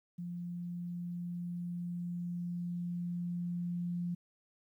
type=tone with level ramp; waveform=sine; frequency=174.61 Hz; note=F3; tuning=in tune; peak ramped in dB=-38 to -33 dBFS; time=0.18-4.15 s; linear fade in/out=10 ms; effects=12-bit